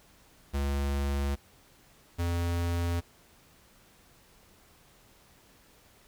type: tone pair in turn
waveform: square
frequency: 70 / 85.84 Hz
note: C#2 / F2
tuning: +18 / -29 cents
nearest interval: major third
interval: 353 cents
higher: second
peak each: -28 / -28 dBFS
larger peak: neither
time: 0.53-1.36 / 2.18-3.01 s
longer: neither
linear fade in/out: 20 ms
effects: pink hiss -60 dBFS RMS until 6.07 s